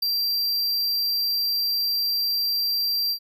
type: tone with ADSR envelope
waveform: square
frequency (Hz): 4718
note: D8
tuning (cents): +7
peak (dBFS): -20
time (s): 0.02-3.19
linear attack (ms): 8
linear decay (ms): 4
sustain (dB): -2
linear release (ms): 77
effects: none